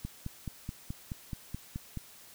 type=click train; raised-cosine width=5 ms; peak=-24 dBFS; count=10; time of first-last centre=0.05-1.973 s; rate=4.68 Hz; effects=white hiss -54 dBFS RMS until 2.34 s